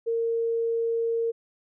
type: tone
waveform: sine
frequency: 460 Hz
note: A#4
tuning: 23 cents flat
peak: -23 dBFS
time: 0.06-1.32 s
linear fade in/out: 20 ms
effects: none